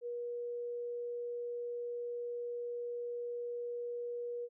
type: tone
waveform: sine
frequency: 479.9 Hz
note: B4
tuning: 50 cents flat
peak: -37 dBFS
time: 0.01-4.49 s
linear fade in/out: 50 ms
effects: none